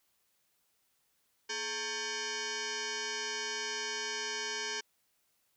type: tone with frequency modulation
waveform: sine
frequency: 1763 Hz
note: A6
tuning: 3 cents sharp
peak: -34 dBFS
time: 1.49-4.81 s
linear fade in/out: 10 ms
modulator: 669 Hz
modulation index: 6.6
effects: white hiss -75 dBFS RMS until 5.56 s